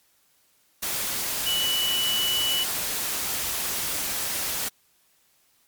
sine tone in noise, 2960 Hz, F#7, in tune, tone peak -23 dBFS, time 1.46-2.64 s, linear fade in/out 10 ms, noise white, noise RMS -28 dBFS, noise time 0.82-4.69 s, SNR +2 dB, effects white hiss -64 dBFS RMS until 5.67 s + MP3 96 kbps

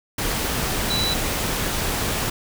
sine tone in noise, 3956 Hz, B7, 2 cents sharp, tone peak -22 dBFS, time 0.9-1.14 s, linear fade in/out 5 ms, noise pink, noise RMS -24 dBFS, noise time 0.18-2.3 s, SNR -1 dB, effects none

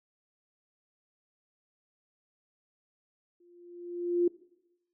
sine tone with exponential growth, 349.3 Hz, F4, in tune, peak -20 dBFS, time 3.4-4.28 s, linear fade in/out 5 ms, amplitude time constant 190 ms, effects noise-tail reverb RT60 0.9 s tail -21 dB re dry

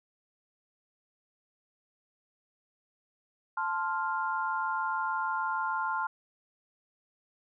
sine chord, F major, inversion first, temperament equal, 880 / 1046.5 / 1396.9 Hz, A5 / C6 / F6, 0 / 0 / 0 cents, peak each -33 dBFS, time 3.57-6.07 s, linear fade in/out 5 ms, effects none

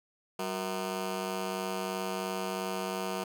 15% pulse ring-modulated tone, 280.6 Hz, C#4, 21 cents sharp, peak -23 dBFS, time 0.39-3.24 s, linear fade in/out 5 ms, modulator 88.8 Hz, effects none

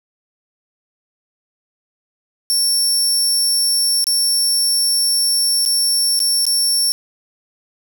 25% pulse tone with dropouts, 5450 Hz, F8, 43 cents flat, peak -9 dBFS, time 2.5-6.92 s, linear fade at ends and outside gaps 0 ms, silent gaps 4.042-4.069 / 5.652-5.66 / 6.192-6.202 / 6.453-6.466 s, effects none

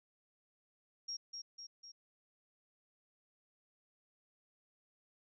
sine tone with echo, 5588 Hz, F8, in tune, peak -39 dBFS, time 1.08-1.17 s, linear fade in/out 10 ms, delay 250 ms, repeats 3, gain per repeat -4 dB, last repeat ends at 1.92 s, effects none

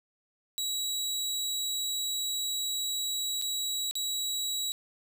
25% pulse tone with dropouts, 3889 Hz, B7, 27 cents flat, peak -26 dBFS, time 0.58-4.72 s, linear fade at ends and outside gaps 0 ms, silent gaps 3.415-3.422 / 3.911-3.954 s, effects none

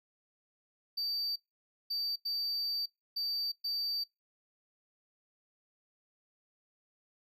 triangle tone bursts at uneven times, 4630 Hz, D8, 25 cents flat, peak -31 dBFS, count 5, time 0.97-1.36 / 1.9-2.16 / 2.25-2.86 / 3.16-3.52 / 3.64-4.04 s, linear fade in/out 10 ms, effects noise-tail reverb RT60 0.2 s tail -23 dB re dry

